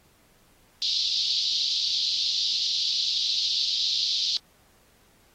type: band-pass noise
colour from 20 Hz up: pink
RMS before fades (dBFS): -26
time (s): 0.82-4.37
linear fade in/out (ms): 0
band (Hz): 3600 to 4900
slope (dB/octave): 48
effects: pink hiss -61 dBFS RMS until 5.34 s + AAC 48 kbps